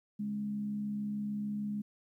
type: tone with frequency modulation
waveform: sine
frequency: 207.7 Hz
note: G#3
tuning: in tune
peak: -33 dBFS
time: 0.19-1.82 s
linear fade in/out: 10 ms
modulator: 66.6 Hz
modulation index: 0.29
effects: 12-bit